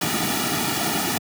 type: noise with comb filter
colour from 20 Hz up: pink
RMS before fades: -23 dBFS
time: 0.01-1.18 s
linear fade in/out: 5 ms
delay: 1.9 ms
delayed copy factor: -0.75
effects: high-pass 150 Hz 12 dB/octave